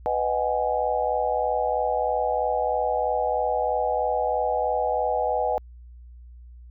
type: chord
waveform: sine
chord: G# minor seventh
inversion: first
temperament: just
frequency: 498.4 / 623 / 747.5 / 830.6 Hz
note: B4 / D#5 / F#5 / G#5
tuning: +16 / +2 / +17 / 0 cents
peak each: -27 dBFS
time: 0.06-5.58 s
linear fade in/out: 0 ms
effects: added 60 Hz sine -42 dBFS peak until 6.7 s